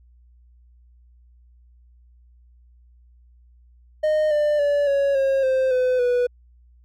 triangle tone with pitch steps, 615 / 595.4 / 576.5 / 558.1 / 540.4 / 523.2 / 506.5 / 490.4 Hz, D#5 / D5 / D5 / C#5 / C#5 / C5 / B4 / B4, -20 / +24 / -32 / +12 / -44 / 0 / +44 / -12 cents, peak -15 dBFS, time 4.03-6.27 s, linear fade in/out 10 ms, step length 280 ms, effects added 60 Hz sine -50 dBFS peak until 6.84 s

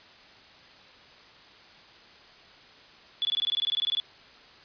sine tone bursts, 3433 Hz, A7, 43 cents flat, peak -24 dBFS, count 16, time 3.22-4 s, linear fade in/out 0 ms, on 30 ms, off 20 ms, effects white hiss -52 dBFS RMS until 4.64 s + resampled to 11025 Hz

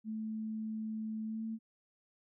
sine tone with pitch glide, 218.6 to 222.8 Hz, A3 to A3, -11 to +22 cents, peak -36 dBFS, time 0.04-1.59 s, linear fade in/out 50 ms, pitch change +33 cents, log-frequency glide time 1.25-1.44 s, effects none

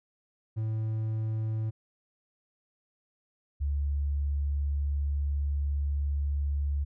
triangle / sine tone pair in turn, 110 / 71.38 Hz, A2 / D2, 0 / -49 cents, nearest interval perfect fifth, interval 749 cents, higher first, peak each -26 dBFS, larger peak neither, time 0.56-1.71 / 3.6-6.85 s, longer second, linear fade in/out 20 ms, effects none

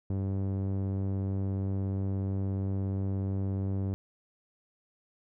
sawtooth tone with low-pass filter, 97 Hz, G2, 18 cents flat, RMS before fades -31 dBFS, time 0.1-3.94 s, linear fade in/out 0 ms, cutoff 410 Hz, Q 0.64, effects none

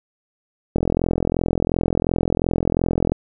click train, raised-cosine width 2 ms, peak -5 dBFS, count 102, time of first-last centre 0.76-3.12 s, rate 42.8 Hz, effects none

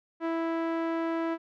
sawtooth tone with low-pass filter, 329.6 Hz, E4, in tune, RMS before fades -30 dBFS, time 0.2-1.38 s, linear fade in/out 50 ms, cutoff 1600 Hz, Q 0.88, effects none

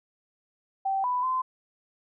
sine tone with pitch steps, 776 / 993 / 1030 Hz, G5 / B5 / C6, -18 / +9 / -28 cents, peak -24 dBFS, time 0.85-1.42 s, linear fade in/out 10 ms, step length 190 ms, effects none

